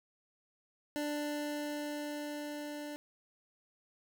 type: tone with level ramp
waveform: 25% pulse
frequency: 295.1 Hz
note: D4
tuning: 8 cents sharp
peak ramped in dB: -30 to -37 dBFS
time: 0.96-2.96 s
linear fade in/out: 0 ms
effects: none